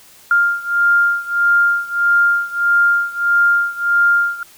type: beating tone pair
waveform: sine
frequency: 1400 / 1401.6 Hz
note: F6 / F6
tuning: +4 / +6 cents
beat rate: 1.6 Hz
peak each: -14 / -16 dBFS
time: 0.31-4.43 s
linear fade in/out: 2 ms
effects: white hiss -45 dBFS RMS until 4.57 s